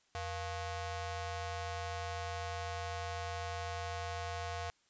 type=ring-modulated tone; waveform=sawtooth; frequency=392 Hz; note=G4; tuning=in tune; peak=-31 dBFS; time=0.15-4.7 s; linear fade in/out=0 ms; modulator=306 Hz; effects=white hiss -72 dBFS RMS until 4.89 s + resampled to 16000 Hz